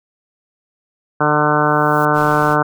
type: harmonic tone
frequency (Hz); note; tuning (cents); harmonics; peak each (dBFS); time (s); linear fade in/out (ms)
150; D3; +37; 1 / 2 / 3 / 4 / 5 / 6 / 7 / 8 / 9 / 10; -21 / -21 / -21 / -21 / -21 / -21 / -21 / -21 / -21 / -21; 1.2-2.63; 10
type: noise with exponential growth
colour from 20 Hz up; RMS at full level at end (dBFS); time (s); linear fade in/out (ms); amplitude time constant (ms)
blue; -35; 1.4-2.05; 0; 140
type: noise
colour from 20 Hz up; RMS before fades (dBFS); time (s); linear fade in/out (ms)
pink; -34; 2.13-2.57; 50
effects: none